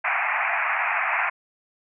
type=band-pass noise; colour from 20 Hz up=white; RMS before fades=-24 dBFS; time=0.04-1.3 s; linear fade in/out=10 ms; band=660 to 2500 Hz; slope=96 dB/octave; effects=none